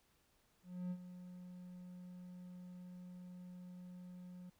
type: tone with ADSR envelope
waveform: triangle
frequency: 180 Hz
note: F#3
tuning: 47 cents flat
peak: -36 dBFS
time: 0.63-4.5 s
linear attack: 280 ms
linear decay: 59 ms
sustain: -12 dB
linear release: 8 ms
effects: pink hiss -75 dBFS RMS until 4.59 s